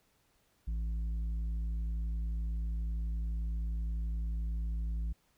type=tone with tanh clipping; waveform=sine; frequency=55.5 Hz; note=A1; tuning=16 cents sharp; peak=-33 dBFS; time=0.67-5.13 s; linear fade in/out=10 ms; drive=6 dB; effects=pink hiss -72 dBFS RMS until 5.37 s